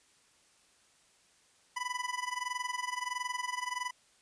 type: tone with amplitude modulation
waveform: 25% pulse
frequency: 993 Hz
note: B5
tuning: 9 cents sharp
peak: -27 dBFS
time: 1.76-3.91 s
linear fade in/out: 10 ms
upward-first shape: sine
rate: 21.5 Hz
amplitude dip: 85%
effects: white hiss -66 dBFS RMS until 4.21 s + resampled to 22050 Hz